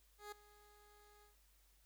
15% pulse tone with ADSR envelope, 415.3 Hz, G#4, in tune, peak -40 dBFS, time 0.18-1.36 s, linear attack 140 ms, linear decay 6 ms, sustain -19 dB, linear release 130 ms, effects added 50 Hz sine -70 dBFS peak until 1.85 s + white hiss -74 dBFS RMS until 1.85 s

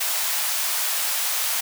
white high-pass noise, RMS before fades -24 dBFS, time 0-1.61 s, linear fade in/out 10 ms, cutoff 630 Hz, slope 24 dB/octave, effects none

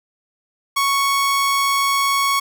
sawtooth tone, 1109 Hz, C#6, in tune, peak -12 dBFS, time 0.76-2.4 s, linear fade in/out 10 ms, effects none

